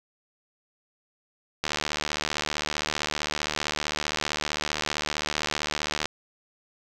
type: click train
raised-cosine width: 0.2 ms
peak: -9 dBFS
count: 334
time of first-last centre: 1.64-6.056 s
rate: 75.4 Hz
effects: none